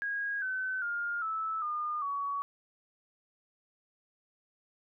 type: tone with pitch steps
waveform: sine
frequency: 1640 / 1521.4 / 1411.3 / 1309.2 / 1214.5 / 1126.6 Hz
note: G#6 / F#6 / F6 / E6 / D#6 / C#6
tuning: -22 / +48 / +18 / -12 / -42 / +28 cents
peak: -31 dBFS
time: 0.02-2.42 s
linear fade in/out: 0 ms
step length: 400 ms
effects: none